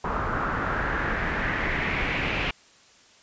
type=noise with low-pass filter sweep; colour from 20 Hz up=pink; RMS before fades=-27 dBFS; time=0.04-2.51 s; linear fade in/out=5 ms; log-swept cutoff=1200 to 2600 Hz; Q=3.6; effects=white hiss -55 dBFS RMS until 3.22 s + resampled to 16000 Hz